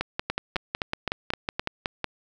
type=two click trains; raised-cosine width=0.3 ms; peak=-10 / -10 dBFS; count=12 / 6; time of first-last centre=0.01-2.043 / 0.3-1.595 s; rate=5.41 / 3.86 Hz; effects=none